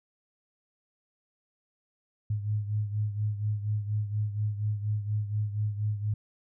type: beating tone pair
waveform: sine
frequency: 104.5 / 108.7 Hz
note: G#2 / A2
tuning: +11 / -21 cents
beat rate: 4.2 Hz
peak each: -28 / -34 dBFS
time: 2.3-6.14 s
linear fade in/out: 5 ms
effects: none